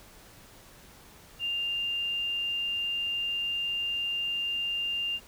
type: tone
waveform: sine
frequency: 2797 Hz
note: F7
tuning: 2 cents sharp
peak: -28 dBFS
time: 1.39-5.2 s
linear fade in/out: 50 ms
effects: pink hiss -53 dBFS RMS until 5.27 s